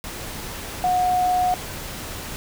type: tone in noise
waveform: sine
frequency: 728 Hz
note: F#5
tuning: 28 cents flat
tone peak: -17 dBFS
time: 0.84-1.54 s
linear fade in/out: 0 ms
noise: pink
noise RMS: -33 dBFS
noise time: 0.04-2.36 s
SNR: +13 dB
effects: none